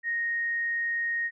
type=tone; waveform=sine; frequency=1864.7 Hz; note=A#6; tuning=in tune; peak=-26 dBFS; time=0.03-1.31 s; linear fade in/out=50 ms; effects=none